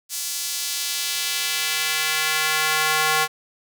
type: tone with high-pass filter sweep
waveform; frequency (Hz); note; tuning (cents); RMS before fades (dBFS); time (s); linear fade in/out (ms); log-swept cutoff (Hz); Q
square; 155.5; D#3; -1; -23; 0.09-3.28; 50; 6300 to 1000; 0.94
effects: none